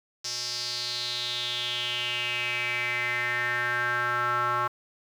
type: tone with band-pass filter sweep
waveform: square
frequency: 121.4 Hz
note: B2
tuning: 29 cents flat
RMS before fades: -29 dBFS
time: 0.24-4.68 s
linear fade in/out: 10 ms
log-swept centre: 5400 to 1200 Hz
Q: 5.4
effects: 9-bit